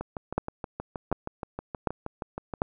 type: two click trains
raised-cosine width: 1 ms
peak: -19 / -10 dBFS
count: 17 / 4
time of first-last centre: 0.01-2.538 / 0.38-2.619 s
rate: 6.33 / 1.34 Hz
effects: none